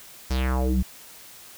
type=tone with low-pass filter sweep; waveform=square; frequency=64.5 Hz; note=C2; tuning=24 cents flat; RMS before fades=-23 dBFS; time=0.3-0.83 s; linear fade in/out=10 ms; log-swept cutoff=6300 to 140 Hz; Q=3.5; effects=white hiss -46 dBFS RMS until 1.57 s